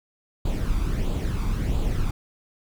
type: noise with flanger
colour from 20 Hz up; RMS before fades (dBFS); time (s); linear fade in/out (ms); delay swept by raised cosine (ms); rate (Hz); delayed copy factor
brown; -24; 0.45-2.11; 5; 0.26 to 0.87; 1.5; +0.55
effects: none